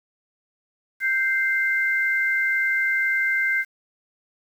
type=tone pair together; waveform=sine; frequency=1568 / 2086 Hz; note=G6 / C7; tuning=0 / -6 cents; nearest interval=perfect fourth; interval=494 cents; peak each=-22 dBFS; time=1-3.65 s; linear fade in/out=50 ms; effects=8-bit